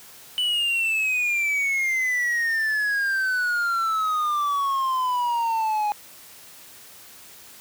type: exponential sweep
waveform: triangle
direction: down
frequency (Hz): 2990 to 827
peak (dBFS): -19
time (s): 0.38-5.92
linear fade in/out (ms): 0
effects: white hiss -46 dBFS RMS until 7.6 s + high-pass 60 Hz 12 dB/octave